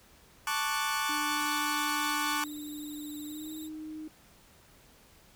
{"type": "chord", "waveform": "sawtooth", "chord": "D major seventh", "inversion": "second", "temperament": "equal", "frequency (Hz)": [880, 1108.7, 1174.7, 1480], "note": ["A5", "C#6", "D6", "F#6"], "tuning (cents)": [0, 0, 0, 0], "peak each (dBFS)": -31, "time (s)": [0.47, 2.44], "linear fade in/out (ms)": 2}
{"type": "tone with pitch glide", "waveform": "sine", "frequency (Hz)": [297.9, 310.7], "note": ["D4", "D#4"], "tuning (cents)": [25, -2], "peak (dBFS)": -38, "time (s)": [1.09, 4.08], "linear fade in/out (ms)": 5, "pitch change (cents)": 73, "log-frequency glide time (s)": [3.25, 3.5]}
{"type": "tone with vibrato", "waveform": "5% pulse", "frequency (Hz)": 3800, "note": "A#7", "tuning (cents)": 33, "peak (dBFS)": -39, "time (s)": [1.35, 3.7], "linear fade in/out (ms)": 50, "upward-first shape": "triangle", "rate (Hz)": 19, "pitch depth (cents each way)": 93}
{"effects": ["pink hiss -59 dBFS RMS until 5.35 s"]}